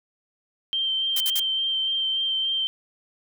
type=tone with vibrato; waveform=sine; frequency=3136 Hz; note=G7; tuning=in tune; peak=-22 dBFS; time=0.73-2.67 s; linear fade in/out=0 ms; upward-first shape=sine; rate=3.5 Hz; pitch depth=14 cents each way
type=noise bursts; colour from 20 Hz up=blue; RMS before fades=-26 dBFS; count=3; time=1.16-1.399 s; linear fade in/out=5 ms; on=45 ms; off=52 ms
effects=none